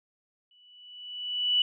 sine tone with exponential growth, 2960 Hz, F#7, in tune, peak -19 dBFS, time 0.51-1.62 s, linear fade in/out 2 ms, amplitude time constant 240 ms, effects none

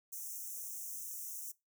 white high-pass noise, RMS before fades -44 dBFS, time 0.12-1.52 s, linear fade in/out 10 ms, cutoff 5700 Hz, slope 96 dB/octave, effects noise-tail reverb RT60 0.2 s tail -20 dB re dry

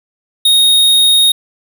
square tone, 3729 Hz, A#7, in tune, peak -7 dBFS, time 0.45-1.32 s, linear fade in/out 5 ms, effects none

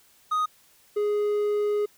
triangle tone pair in turn, 1246 / 415.8 Hz, D#6 / G#4, +2 / +2 cents, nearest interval octave + perfect fifth, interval 1900 cents, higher first, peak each -20 dBFS, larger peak neither, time 0.31-0.46 / 0.96-1.86 s, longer second, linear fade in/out 10 ms, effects white hiss -59 dBFS RMS until 1.97 s

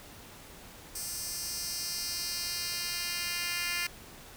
10% pulse tone with high-pass filter sweep, 349.2 Hz, F4, in tune, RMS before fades -35 dBFS, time 0.95-3.87 s, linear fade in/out 5 ms, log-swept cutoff 7300 to 2500 Hz, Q 1.6, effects pink hiss -50 dBFS RMS until 4.36 s

